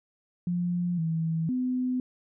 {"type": "tone with pitch steps", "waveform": "sine", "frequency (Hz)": [175.9, 162.5, 253.1], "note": ["F3", "E3", "B3"], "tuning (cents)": [13, -24, 43], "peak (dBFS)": -25, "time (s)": [0.47, 2], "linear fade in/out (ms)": 2, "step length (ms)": 510, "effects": []}